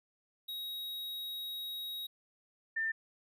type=tone pair in turn; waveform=square / sine; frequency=3800 / 1793.4 Hz; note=A#7 / A6; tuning=+33 / +33 cents; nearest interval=octave + minor second; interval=1300 cents; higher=first; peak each=-39 / -31 dBFS; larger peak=second; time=0.48-2.07 / 2.76-2.92 s; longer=first; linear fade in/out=10 ms; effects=none